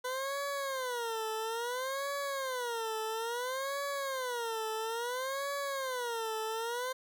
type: tone with vibrato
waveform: 20% pulse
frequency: 497.6 Hz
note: B4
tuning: 13 cents sharp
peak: -29 dBFS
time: 0.04-6.93 s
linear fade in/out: 10 ms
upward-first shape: sine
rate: 0.59 Hz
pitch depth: 220 cents each way
effects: none